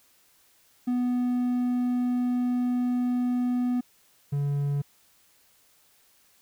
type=tone pair in turn; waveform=triangle; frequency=246.9 / 142.54 Hz; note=B3 / C#3; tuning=0 / +49 cents; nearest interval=minor seventh; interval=951 cents; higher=first; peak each=-21 / -22 dBFS; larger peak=first; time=0.87-3.81 / 4.32-4.82 s; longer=first; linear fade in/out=10 ms; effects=white hiss -62 dBFS RMS until 6.41 s